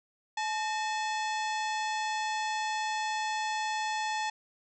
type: harmonic tone with a mistuned harmonic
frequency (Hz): 861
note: A5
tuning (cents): -38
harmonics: 1 / 2 / 3 / 4 / 5 / 6 / 7 / 8 / 9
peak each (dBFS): -31 / -37 / -41 / -43 / -45 / -47 / -48 / -49 / -50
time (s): 0.37-4.3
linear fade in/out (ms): 5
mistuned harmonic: 2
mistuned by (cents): +100
effects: none